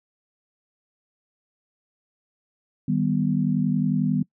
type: chord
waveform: sine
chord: Eb augmented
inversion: none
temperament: equal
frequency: 155.56 / 196 / 246.9 Hz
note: Eb3 / G3 / B3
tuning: 0 / 0 / 0 cents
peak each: -24 dBFS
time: 2.88-4.23 s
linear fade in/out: 5 ms
effects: noise-tail reverb RT60 0.1 s tail -24 dB re dry